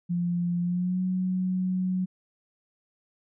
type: tone with pitch glide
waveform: sine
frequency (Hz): 174.3 to 184.66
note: F3 to F#3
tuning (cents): -3 to -3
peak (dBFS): -24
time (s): 0.09-2.06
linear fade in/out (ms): 20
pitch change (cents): +100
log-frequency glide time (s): 0.61-1.01
effects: none